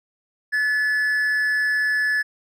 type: tone with amplitude modulation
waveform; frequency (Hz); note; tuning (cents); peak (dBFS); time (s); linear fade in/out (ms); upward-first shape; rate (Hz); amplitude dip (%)
triangle; 1722; A6; -38; -15; 0.52-2.23; 20; sine; 238; 35
effects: none

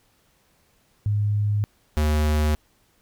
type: tone pair in turn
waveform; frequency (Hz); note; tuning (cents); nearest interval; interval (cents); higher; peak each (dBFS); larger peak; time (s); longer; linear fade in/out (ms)
sine / square; 103.83 / 75.86; G#2 / D#2; 0 / -43; perfect fourth; 543; first; -19; neither; 1.06-1.64 / 1.97-2.55; neither; 0
effects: pink hiss -63 dBFS RMS until 3.01 s

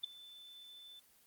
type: tone with ADSR envelope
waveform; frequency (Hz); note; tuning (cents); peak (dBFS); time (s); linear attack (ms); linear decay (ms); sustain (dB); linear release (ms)
sine; 3520; A7; 0; -32; 0.03-1; 12; 6; -20; 11
effects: white hiss -67 dBFS RMS until 1.26 s + Opus 24 kbps

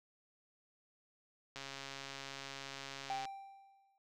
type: click train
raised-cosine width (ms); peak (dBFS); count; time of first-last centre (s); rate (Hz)
0.2; -28; 233; 1.56-3.253; 137
type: tone with exponential decay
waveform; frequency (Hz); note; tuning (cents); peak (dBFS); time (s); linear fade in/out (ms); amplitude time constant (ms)
triangle; 785; G5; +2; -33; 3.1-3.98; 1; 190
effects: none

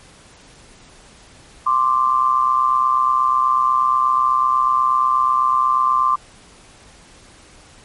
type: tone pair together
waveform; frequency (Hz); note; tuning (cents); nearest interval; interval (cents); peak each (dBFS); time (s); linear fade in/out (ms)
sine; 1046.5 / 1174.7; C6 / D6; 0 / 0; major second; 200; -16; 1.66-6.16; 10
effects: pink hiss -46 dBFS RMS until 7.84 s + MP3 48 kbps

